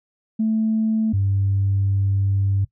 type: tone pair in turn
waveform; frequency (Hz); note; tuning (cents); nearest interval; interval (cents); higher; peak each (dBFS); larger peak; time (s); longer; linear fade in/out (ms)
sine; 220 / 98.4; A3 / G2; 0 / +7; octave + major second; 1393; first; -16; neither; 0.39-1.13 / 1.13-2.65; second; 10
effects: noise-tail reverb RT60 0.1 s tail -18 dB re dry + tanh soft clip ceiling -12 dBFS